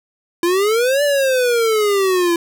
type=exponential two-way sweep; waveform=square; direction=up then down; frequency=336.4 to 587.3 to 336.4 Hz; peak=-14 dBFS; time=0.43-2.36 s; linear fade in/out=2 ms; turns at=1.03 s; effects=none

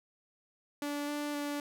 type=tone with pitch steps; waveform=sawtooth; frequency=289.9 / 293.4 / 289.9 Hz; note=D4 / D4 / D4; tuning=-22 / -2 / -22 cents; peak=-30 dBFS; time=0.82-1.6 s; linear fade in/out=2 ms; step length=260 ms; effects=none

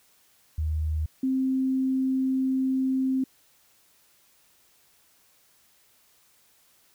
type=tone pair in turn; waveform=sine; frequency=77.78 / 262.7 Hz; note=D#2 / C4; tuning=0 / +7 cents; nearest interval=octave + major sixth; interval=2107 cents; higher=second; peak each=-24 / -22 dBFS; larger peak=second; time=0.58-1.06 / 1.23-3.24 s; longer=second; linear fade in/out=5 ms; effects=white hiss -62 dBFS RMS until 6.94 s

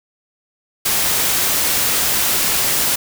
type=noise; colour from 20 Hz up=white; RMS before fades=-17 dBFS; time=0.85-2.96 s; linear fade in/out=10 ms; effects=none

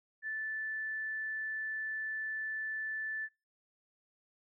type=tone; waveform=sine; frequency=1754 Hz; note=A6; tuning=6 cents flat; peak=-35 dBFS; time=0.22-3.29 s; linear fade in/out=50 ms; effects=noise-tail reverb RT60 0.3 s tail -26 dB re dry

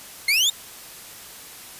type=exponential sweep; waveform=30% pulse; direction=up; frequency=2093 to 3729 Hz; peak=-14 dBFS; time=0.28-0.5 s; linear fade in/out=5 ms; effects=white hiss -41 dBFS RMS until 1.79 s + resampled to 32000 Hz

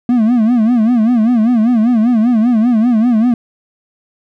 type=tone with vibrato; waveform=triangle; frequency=231.4 Hz; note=A#3; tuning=13 cents flat; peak=-6 dBFS; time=0.09-3.34 s; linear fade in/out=2 ms; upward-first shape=sine; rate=5.1 Hz; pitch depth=140 cents each way; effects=none

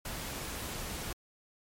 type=noise; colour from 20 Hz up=pink; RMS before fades=-39 dBFS; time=0.05-1.13 s; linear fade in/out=5 ms; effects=MP3 64 kbps

